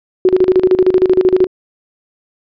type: tone with tremolo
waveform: sine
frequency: 370 Hz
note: F#4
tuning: in tune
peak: -5 dBFS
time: 0.25-1.47 s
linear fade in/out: 2 ms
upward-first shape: square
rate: 13 Hz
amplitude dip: 80%
effects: resampled to 11025 Hz